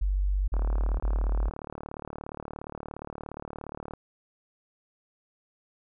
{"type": "tone bursts", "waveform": "sine", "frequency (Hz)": 48.1, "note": "G1", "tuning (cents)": -32, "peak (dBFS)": -23, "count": 3, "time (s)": [0.01, 1.498], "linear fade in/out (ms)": 10, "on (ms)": 470, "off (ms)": 39}
{"type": "click train", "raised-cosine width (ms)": 1, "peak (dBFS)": -23, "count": 127, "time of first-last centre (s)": [0.54, 3.936], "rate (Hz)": 37.1}
{"effects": []}